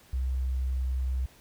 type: tone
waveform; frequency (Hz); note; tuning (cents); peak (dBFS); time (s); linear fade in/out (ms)
sine; 64.5; C2; -24; -26; 0.13-1.26; 5
effects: pink hiss -57 dBFS RMS until 1.4 s